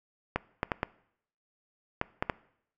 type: clicks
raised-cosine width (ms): 0.5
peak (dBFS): -12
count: 7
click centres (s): 0.36 / 0.631 / 0.718 / 0.831 / 2.014 / 2.225 / 2.298
effects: noise-tail reverb RT60 0.7 s tail -21 dB re dry